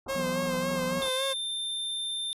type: low-pass noise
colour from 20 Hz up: white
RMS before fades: -43 dBFS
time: 0.06-1.09 s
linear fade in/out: 5 ms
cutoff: 1300 Hz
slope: 96 dB/octave
type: tone with vibrato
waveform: sawtooth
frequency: 530 Hz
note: C5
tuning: 22 cents sharp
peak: -25 dBFS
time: 0.08-1.34 s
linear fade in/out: 20 ms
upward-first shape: sine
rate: 3.6 Hz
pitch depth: 47 cents each way
type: chord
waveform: sine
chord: E suspended second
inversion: none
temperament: just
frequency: 164.81 / 185.42 / 247.2 Hz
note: E3 / F#3 / B3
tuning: 0 / +4 / +2 cents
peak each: -37 / -36 / -35 dBFS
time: 0.15-1.01 s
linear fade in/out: 10 ms
type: tone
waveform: square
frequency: 3585 Hz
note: A7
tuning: 32 cents sharp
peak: -31 dBFS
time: 1.02-2.33 s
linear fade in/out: 0 ms
effects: resampled to 32000 Hz